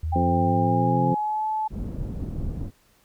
sine exponential sweep, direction up, 77.78 to 138.59 Hz, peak -24 dBFS, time 0.03-1.13 s, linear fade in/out 5 ms
sine tone with pitch glide, 794 to 865.9 Hz, G5 to A5, +22 to -28 cents, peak -23 dBFS, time 0.12-1.68 s, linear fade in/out 10 ms, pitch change +150 cents, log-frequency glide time 0.5-1.47 s
harmonic tone, 86.8 Hz, F2, 10 cents flat, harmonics 2 / 3 / 4 / 5 / 6, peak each -25 / -26 / -30 / -34 / -29 dBFS, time 0.15-1.15 s, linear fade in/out 10 ms
pink low-pass noise, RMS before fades -30 dBFS, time 1.7-2.71 s, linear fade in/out 50 ms, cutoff 250 Hz, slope 12 dB/octave
effects pink hiss -61 dBFS RMS until 3.04 s

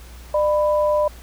sine tone pair together, 600.2 / 993 Hz, D5 / B5, +38 / +9 cents, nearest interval major sixth, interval 871 cents, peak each -16 / -23 dBFS, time 0.34-1.08 s, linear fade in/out 5 ms, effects added 60 Hz sine -38 dBFS peak until 1.22 s + pink hiss -46 dBFS RMS until 1.22 s

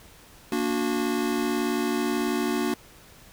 square chord, Bb augmented, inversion none, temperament just, 233.1 / 291.4 / 364.2 Hz, Bb3 / D4 / F#4, 0 / -13 / -27 cents, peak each -29 dBFS, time 0.52-2.74 s, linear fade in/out 2 ms, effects pink hiss -51 dBFS RMS until 3.32 s

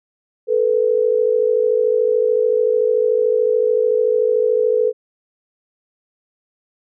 sine tone pair together, 437.7 / 491.3 Hz, A4 / B4, -9 / -9 cents, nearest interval major second, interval 200 cents, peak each -16 dBFS, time 0.47-4.93 s, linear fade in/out 50 ms, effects none

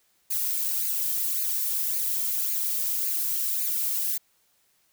violet noise with flanger, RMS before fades -27 dBFS, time 0.3-4.18 s, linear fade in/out 10 ms, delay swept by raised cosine 0.44 to 2.24 ms, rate 1.8 Hz, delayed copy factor +0.6, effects white hiss -67 dBFS RMS until 4.92 s

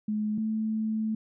sine tone pair in turn, 212.6 / 218.6 Hz, G#3 / A3, +41 / -11 cents, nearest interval unison, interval 48 cents, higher second, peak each -26 dBFS, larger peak neither, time 0.08-0.38 / 0.38-1.15 s, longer second, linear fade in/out 5 ms, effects none

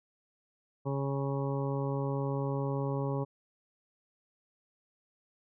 harmonic tone, 138.1 Hz, C#3, 6 cents flat, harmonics 1 / 2 / 3 / 4 / 6 / 7 / 8, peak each -32 / -38 / -37 / -39 / -44 / -44 / -46 dBFS, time 0.85-3.25 s, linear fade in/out 20 ms, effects none

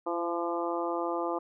harmonic tone with a mistuned harmonic, 171.4 Hz, F3, 32 cents flat, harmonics 2 / 3 / 4 / 5 / 6 / 7, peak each -33 / -35 / -36 / -37 / -38 / -38 dBFS, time 0.06-1.39 s, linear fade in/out 10 ms, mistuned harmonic 2, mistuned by -16 cents, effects none

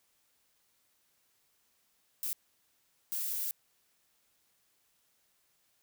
violet noise bursts at uneven times, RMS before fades -35 dBFS, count 2, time 2.23-2.33 / 3.12-3.51 s, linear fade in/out 0 ms, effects white hiss -73 dBFS RMS until 5.82 s

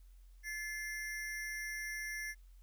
square ring-modulated tone, 1913 Hz, A#6, 44 cents sharp, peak -37 dBFS, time 0.43-2.35 s, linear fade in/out 50 ms, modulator 183 Hz, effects added 44 Hz sine -55 dBFS peak until 2.62 s + white hiss -75 dBFS RMS until 2.62 s

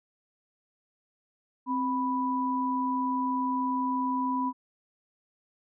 sine tone pair together, 261.6 / 987.7 Hz, C4 / B5, 0 / 0 cents, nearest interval octave + major seventh, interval 2300 cents, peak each -29 / -28 dBFS, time 1.66-4.53 s, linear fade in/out 50 ms, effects none

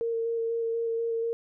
sine tone with vibrato, 459.3 Hz, A#4, 26 cents flat, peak -26 dBFS, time 0.01-1.33 s, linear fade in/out 0 ms, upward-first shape square, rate 4.1 Hz, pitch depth 11 cents each way, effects none

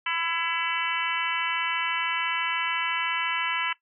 harmonic tone with a mistuned harmonic, 334 Hz, E4, 23 cents sharp, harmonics 3 / 4 / 5 / 6 / 7 / 8 / 9, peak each -33 / -33 / -33 / -33 / -33 / -33 / -33 dBFS, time 0.06-3.73 s, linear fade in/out 5 ms, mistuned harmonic 7, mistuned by -46 cents, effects noise-tail reverb RT60 0.1 s tail -17 dB re dry

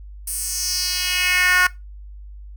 10% pulse tone with high-pass filter sweep, 363.6 Hz, F#4, 30 cents flat, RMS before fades -20 dBFS, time 0.27-1.67 s, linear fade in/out 5 ms, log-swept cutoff 10000 to 1400 Hz, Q 2.5, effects noise-tail reverb RT60 0.2 s tail -20 dB re dry + added 50 Hz sine -35 dBFS peak until 2.56 s

